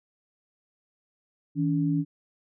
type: tone pair together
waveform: sine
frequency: 159.7 / 284.6 Hz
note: D#3 / C#4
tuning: +45 / +46 cents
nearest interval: minor seventh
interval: 1001 cents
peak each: -25 dBFS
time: 1.55-2.05 s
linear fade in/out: 50 ms
effects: none